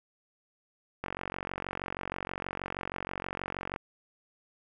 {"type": "click train", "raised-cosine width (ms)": 0.5, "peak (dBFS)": -19, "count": 127, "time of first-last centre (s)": [1.04, 3.761], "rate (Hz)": 46.3, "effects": []}